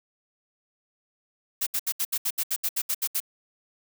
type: noise bursts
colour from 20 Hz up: blue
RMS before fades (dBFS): -26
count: 13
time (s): 1.61-3.203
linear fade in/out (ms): 10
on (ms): 57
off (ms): 71
effects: none